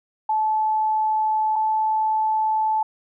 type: tone pair in turn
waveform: sine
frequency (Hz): 867 / 870.8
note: A5 / A5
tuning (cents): -26 / -18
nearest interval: unison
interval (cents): 8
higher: second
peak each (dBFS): -18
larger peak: neither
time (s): 0.29-1.56 / 1.56-2.83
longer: neither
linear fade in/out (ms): 5
effects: none